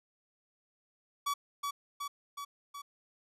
45% pulse tone with echo, 1138 Hz, C#6, 45 cents sharp, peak -30 dBFS, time 1.26-1.34 s, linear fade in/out 10 ms, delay 370 ms, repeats 4, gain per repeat -3 dB, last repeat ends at 2.82 s, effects resampled to 32000 Hz

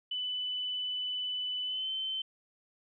sine tone with pitch glide, 2994 to 3080 Hz, F#7 to G7, +20 to -31 cents, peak -32 dBFS, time 0.11-2.22 s, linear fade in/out 5 ms, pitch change +49 cents, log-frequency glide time 1.64-1.9 s, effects none

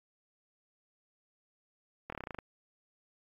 slowing click train, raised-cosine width 0.5 ms, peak -24 dBFS, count 10, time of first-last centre 2.1-2.387 s, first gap 24 ms, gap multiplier 1.07, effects AAC 48 kbps

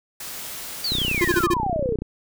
white noise, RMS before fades -34 dBFS, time 0.2-1.44 s, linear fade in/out 5 ms
sine exponential sweep, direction down, 4715 to 415.3 Hz, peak -22 dBFS, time 0.84-1.96 s, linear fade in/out 5 ms
click train, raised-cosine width 3 ms, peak -15 dBFS, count 35, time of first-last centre 0.92-2.02 s, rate 30.9 Hz
square tone bursts, 349.2 Hz, F4, in tune, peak -17 dBFS, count 5, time 1.21-1.542 s, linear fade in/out 10 ms, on 40 ms, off 33 ms
effects none

